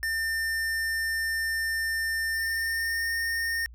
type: tone with pitch glide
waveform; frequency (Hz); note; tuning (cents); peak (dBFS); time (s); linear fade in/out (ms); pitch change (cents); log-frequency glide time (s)
square; 1800 to 1830.4; A6 to A#6; +39 to -32; -27; 0.03-3.66; 0; +29; 2.32-3.13
effects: added 59 Hz sine -44 dBFS peak until 3.74 s